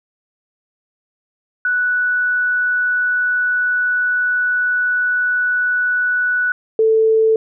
sine tone pair in turn, 1479 / 442.4 Hz, F#6 / A4, -1 / +9 cents, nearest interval octave + major sixth, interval 2090 cents, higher first, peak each -14 / -10 dBFS, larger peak second, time 1.65-6.52 / 6.79-7.36 s, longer first, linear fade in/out 2 ms, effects none

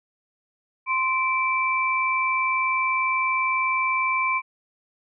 sine tone pair together, 1042 / 2331 Hz, C6 / D7, -7 / -14 cents, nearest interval octave + major second, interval 1393 cents, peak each -23 dBFS, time 0.86-4.42 s, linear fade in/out 50 ms, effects none

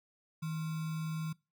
sine tone with sample-and-hold, 159.6 Hz, D#3, 44 cents sharp, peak -34 dBFS, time 0.42-1.33 s, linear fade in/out 10 ms, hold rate 1225 Hz, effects noise-tail reverb RT60 0.3 s tail -24 dB re dry

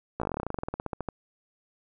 slowing click train, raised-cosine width 1 ms, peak -17 dBFS, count 23, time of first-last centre 0.2-1.087 s, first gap 16 ms, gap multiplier 1.08, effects none

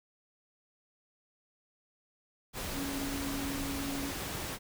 sine tone in noise, 277.2 Hz, C#4, in tune, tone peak -36 dBFS, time 2.73-4.13 s, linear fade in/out 50 ms, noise pink, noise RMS -38 dBFS, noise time 2.53-4.59 s, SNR -1 dB, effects none

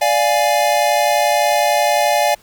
square chord, D diminished, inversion none, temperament equal, 587.3 / 698.5 / 830.6 Hz, D5 / F5 / Ab5, 0 / 0 / 0 cents, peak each -18 dBFS, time 0.01-2.35 s, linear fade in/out 10 ms, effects pink hiss -49 dBFS RMS until 2.42 s

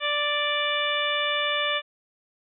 harmonic tone, 587.3 Hz, D5, in tune, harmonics 1 / 2 / 3 / 4 / 5 / 6, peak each -30 / -30 / -30 / -30 / -30 / -30 dBFS, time 0-1.82 s, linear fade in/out 50 ms, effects none

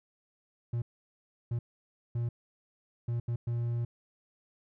triangle tone bursts at uneven times, 118.4 Hz, A#2, 27 cents sharp, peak -27 dBFS, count 6, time 0.73-0.82 / 1.51-1.59 / 2.15-2.29 / 3.08-3.2 / 3.28-3.36 / 3.47-3.85 s, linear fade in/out 5 ms, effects none

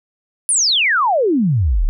sine exponential sweep, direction down, 10240 to 30.67 Hz, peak -12 dBFS, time 0.49-1.89 s, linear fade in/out 0 ms, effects none

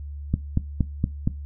click train, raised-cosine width 5 ms, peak -8 dBFS, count 5, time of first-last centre 0.34-1.275 s, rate 4.28 Hz, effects noise-tail reverb RT60 0.2 s tail -18 dB re dry + added 72 Hz sine -32 dBFS peak until 1.45 s

